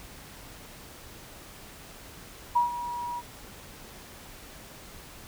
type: tone with ADSR envelope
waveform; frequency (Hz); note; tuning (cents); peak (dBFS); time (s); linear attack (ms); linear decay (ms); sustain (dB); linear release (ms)
sine; 961; B5; -48; -18; 2.55-3.22; 14; 130; -13; 42
effects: pink hiss -47 dBFS RMS until 5.27 s